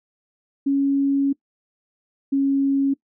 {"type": "tone pair in turn", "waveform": "sine", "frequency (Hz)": [277.2, 275.1], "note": ["C#4", "C#4"], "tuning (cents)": [0, -13], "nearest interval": "unison", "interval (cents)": 13, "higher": "first", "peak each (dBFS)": -16, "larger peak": "neither", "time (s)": [[0.66, 1.33], [2.32, 2.94]], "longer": "first", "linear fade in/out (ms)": 10, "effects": ["noise-tail reverb RT60 0.1 s tail -21 dB re dry"]}